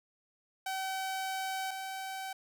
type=tone pair in turn; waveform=sawtooth; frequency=764 / 766.9 Hz; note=G5 / G5; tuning=-45 / -38 cents; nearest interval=unison; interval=7 cents; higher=second; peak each=-30 / -34 dBFS; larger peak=first; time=0.66-1.71 / 1.71-2.33 s; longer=first; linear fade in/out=5 ms; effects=none